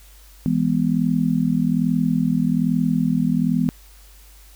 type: chord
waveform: sine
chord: E major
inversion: none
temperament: just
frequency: 164.81 / 206 / 247.2 Hz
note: E3 / G#3 / B3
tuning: 0 / -14 / +2 cents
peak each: -21 / -22 / -20 dBFS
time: 0.46-3.69 s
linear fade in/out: 0 ms
effects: added 50 Hz sine -45 dBFS peak until 4.55 s + white hiss -51 dBFS RMS until 4.55 s